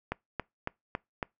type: click train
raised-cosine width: 0.5 ms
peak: -16 dBFS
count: 5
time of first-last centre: 0.12-1.228 s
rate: 3.61 Hz
effects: noise-tail reverb RT60 0.2 s tail -25 dB re dry